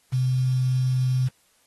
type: tone with quantisation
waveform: sine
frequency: 128.4 Hz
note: C3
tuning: 32 cents flat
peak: -19 dBFS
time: 0.12-1.29 s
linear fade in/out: 20 ms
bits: 7
effects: white hiss -63 dBFS RMS until 1.66 s + AAC 32 kbps